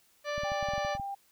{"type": "harmonic tone", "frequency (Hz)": 587.3, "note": "D5", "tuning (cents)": 0, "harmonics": [1, 2, 3, 4, 5, 6, 7, 8, 10], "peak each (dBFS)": [-33, -39, -39, -44, -47, -51, -49, -50, -51], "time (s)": [0.24, 0.98], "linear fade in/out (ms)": 50}
{"type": "clicks", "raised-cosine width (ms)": 5, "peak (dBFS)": -30, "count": 10, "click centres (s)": [0.38, 0.435, 0.519, 0.628, 0.687, 0.736, 0.78, 0.849, 0.951, 0.998]}
{"type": "tone", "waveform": "sine", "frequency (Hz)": 795, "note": "G5", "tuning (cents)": 24, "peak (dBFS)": -34, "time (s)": [0.44, 1.15], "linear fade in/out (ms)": 10}
{"effects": ["white hiss -66 dBFS RMS until 1.31 s"]}